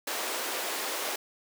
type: high-pass noise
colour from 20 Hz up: pink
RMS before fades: -33 dBFS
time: 0.07-1.16 s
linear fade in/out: 5 ms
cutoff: 370 Hz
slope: 24 dB/octave
effects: none